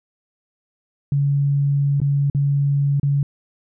sine tone with dropouts, 141.3 Hz, C#3, 34 cents sharp, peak -15 dBFS, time 1.12-3.23 s, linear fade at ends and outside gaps 2 ms, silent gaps 2.002-2.016 / 2.3-2.348 / 2.998-3.031 s, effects none

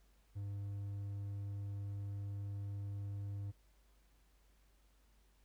triangle tone, 100.4 Hz, G2, 42 cents sharp, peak -38 dBFS, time 0.35-3.52 s, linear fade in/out 20 ms, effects added 50 Hz sine -67 dBFS peak until 5.44 s + pink hiss -75 dBFS RMS until 5.44 s

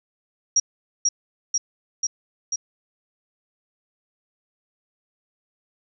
sine tone with echo, 5680 Hz, F8, 28 cents sharp, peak -14 dBFS, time 0.56-0.6 s, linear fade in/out 5 ms, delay 490 ms, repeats 4, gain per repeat -2 dB, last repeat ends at 2.56 s, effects none

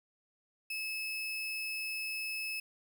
35% pulse tone, 2597 Hz, E7, 26 cents flat, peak -34 dBFS, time 0.7-2.6 s, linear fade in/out 5 ms, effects 10-bit

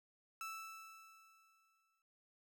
30% pulse tone with exponential decay, 1318.5 Hz, E6, in tune, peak -40 dBFS, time 0.41-2.02 s, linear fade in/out 1 ms, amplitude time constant 350 ms, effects none

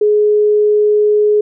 sine tone, 420 Hz, G#4, 19 cents sharp, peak -8 dBFS, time 0.01-1.41 s, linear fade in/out 5 ms, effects none

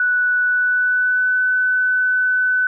sine tone with pitch glide, 1480 to 1504.1 Hz, F#6 to F#6, 0 to +28 cents, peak -14 dBFS, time 0-2.67 s, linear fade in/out 2 ms, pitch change +28 cents, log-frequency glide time 0.43-1.4 s, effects none

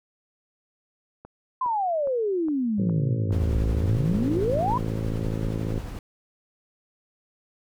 click train, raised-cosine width 1 ms, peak -28 dBFS, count 7, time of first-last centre 1.25-3.719 s, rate 2.43 Hz
sine exponential two-way sweep, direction down then up, 1049 to 56.9 to 1049 Hz, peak -22 dBFS, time 1.61-4.78 s, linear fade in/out 5 ms, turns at 3.68 s
harmonic tone, 54.7 Hz, A1, 9 cents flat, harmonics 2 / 3 / 4 / 5 / 6 / 7 / 8 / 9 / 10, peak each -29 / -33 / -35 / -37 / -39 / -40 / -41 / -42 / -43 dBFS, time 2.78-5.79 s, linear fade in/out 5 ms
brown noise with tremolo, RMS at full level -31 dBFS, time 3.32-5.99 s, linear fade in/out 2 ms, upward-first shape triangle, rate 11 Hz, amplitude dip 35%
effects none

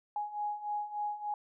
sine beating tone pair, 830.6 / 834 Hz, G#5 / G#5, 0 / +7 cents, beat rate 3.4 Hz, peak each -39 / -35 dBFS, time 0.16-1.34 s, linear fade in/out 2 ms, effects none

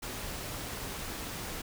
pink noise, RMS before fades -39 dBFS, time 0.02-1.62 s, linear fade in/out 10 ms, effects none

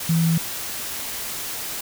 sine tone in noise, 164.81 Hz, E3, in tune, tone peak -16 dBFS, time 0.09-0.38 s, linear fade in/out 5 ms, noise white, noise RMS -30 dBFS, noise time 0-1.81 s, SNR +11 dB, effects none

